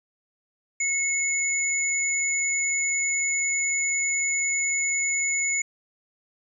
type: tone pair together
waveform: sine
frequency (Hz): 2182 / 6936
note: C#7 / A8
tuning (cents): -28 / -26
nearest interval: octave + minor sixth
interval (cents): 2002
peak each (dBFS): -25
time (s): 0.8-5.62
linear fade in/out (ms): 5
effects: 10-bit